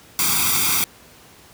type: noise with comb filter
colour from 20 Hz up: white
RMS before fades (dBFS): -19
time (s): 0.19-0.84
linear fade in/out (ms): 0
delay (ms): 0.85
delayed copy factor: +1
effects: pink hiss -47 dBFS RMS until 1.53 s + high-pass 80 Hz 12 dB/octave